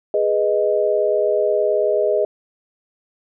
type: chord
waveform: sine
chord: G# minor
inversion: none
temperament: equal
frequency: 415.3 / 493.9 / 622.3 Hz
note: G#4 / B4 / D#5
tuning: 0 / 0 / 0 cents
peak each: -19 / -22 / -18 dBFS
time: 0.14-2.25 s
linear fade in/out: 2 ms
effects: none